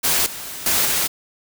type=noise with level steps; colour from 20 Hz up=white; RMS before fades=-18 / -32 / -18 / -20 dBFS; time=0.03-1.08 s; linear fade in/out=20 ms; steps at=0.26 / 0.66 / 0.85 s; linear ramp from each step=2 ms; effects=none